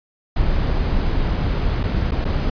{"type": "noise with dropouts", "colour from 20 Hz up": "brown", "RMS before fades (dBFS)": -19, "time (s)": [0.36, 2.5], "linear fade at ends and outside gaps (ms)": 5, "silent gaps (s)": [[1.832, 1.837], [2.11, 2.118], [2.244, 2.251]], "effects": ["resampled to 11025 Hz"]}